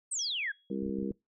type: exponential sweep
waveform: sine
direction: down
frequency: 8770 to 1556 Hz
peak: -31 dBFS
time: 0.11-0.52 s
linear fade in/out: 10 ms
type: tone with exponential decay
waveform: sine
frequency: 3322 Hz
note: G#7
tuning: in tune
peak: -36 dBFS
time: 0.19-0.75 s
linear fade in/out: 1 ms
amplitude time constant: 120 ms
type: harmonic tone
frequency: 66.5 Hz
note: C2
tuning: 29 cents sharp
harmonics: 3 / 4 / 5 / 6 / 7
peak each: -35 / -39 / -38 / -42 / -40 dBFS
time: 0.7-1.12 s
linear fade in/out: 5 ms
type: clicks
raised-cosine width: 5 ms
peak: -34 dBFS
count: 6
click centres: 0.828 / 0.863 / 0.894 / 0.987 / 1.027 / 1.111 s
effects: noise-tail reverb RT60 0.2 s tail -24 dB re dry